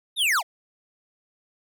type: linear sweep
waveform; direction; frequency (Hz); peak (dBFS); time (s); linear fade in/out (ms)
square; down; 3820 to 587; -20; 0.16-0.43; 50
effects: none